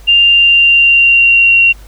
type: tone with pitch glide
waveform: sine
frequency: 2794 to 2749 Hz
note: F7 to F7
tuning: 0 to -28 cents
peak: -4 dBFS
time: 0.07-1.73 s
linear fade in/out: 20 ms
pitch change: -28 cents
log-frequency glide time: 0.2-1.61 s
effects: added 50 Hz sine -32 dBFS peak until 1.87 s + pink hiss -43 dBFS RMS until 1.87 s